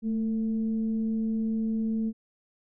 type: tone with frequency modulation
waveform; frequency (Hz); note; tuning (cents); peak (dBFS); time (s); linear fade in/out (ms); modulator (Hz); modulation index
sine; 221.2; A3; +9; -25; 0.02-2.13; 50; 230; 0.27
effects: none